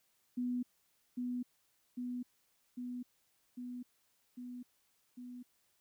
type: tone with echo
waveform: sine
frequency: 246.9 Hz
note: B3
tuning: in tune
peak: -33 dBFS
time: 0.37-0.63 s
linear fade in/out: 10 ms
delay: 800 ms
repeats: 6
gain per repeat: -2 dB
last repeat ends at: 5.43 s
effects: white hiss -75 dBFS RMS until 5.8 s